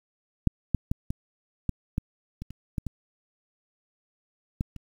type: clicks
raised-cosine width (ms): 5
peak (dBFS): -7 / -10 / -13 / -17 / -13 / -13 / -23 / -28 / -16 / -19 / -14 / -28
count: 12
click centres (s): 0.473 / 0.747 / 0.915 / 1.105 / 1.693 / 1.981 / 2.42 / 2.506 / 2.782 / 2.867 / 4.609 / 4.763
effects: 8-bit